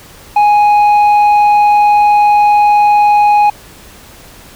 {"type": "tone with tanh clipping", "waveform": "sine", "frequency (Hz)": 830.6, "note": "G#5", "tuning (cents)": 0, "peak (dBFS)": -6, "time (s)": [0.36, 3.5], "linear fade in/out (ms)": 5, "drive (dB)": 5, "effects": ["pink hiss -37 dBFS RMS until 4.55 s"]}